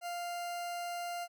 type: tone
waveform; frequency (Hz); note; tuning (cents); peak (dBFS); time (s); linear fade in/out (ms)
40% pulse; 698; F5; -1; -36; 0.01-1.28; 50
effects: none

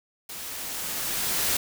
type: noise with level ramp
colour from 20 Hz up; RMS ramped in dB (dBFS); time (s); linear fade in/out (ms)
white; -38 to -24; 0.29-1.57; 5
effects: none

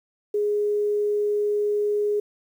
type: tone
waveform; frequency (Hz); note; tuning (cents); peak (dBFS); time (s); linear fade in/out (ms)
sine; 415.3; G#4; 0; -20; 0.34-2.2; 5
effects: 9-bit

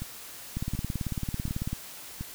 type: two click trains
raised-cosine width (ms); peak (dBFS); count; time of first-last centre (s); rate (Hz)
5; -22 / -18; 4 / 22; 0.02-2.21 / 0.57-1.73; 1.37 / 18.1
effects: white hiss -44 dBFS RMS until 2.34 s

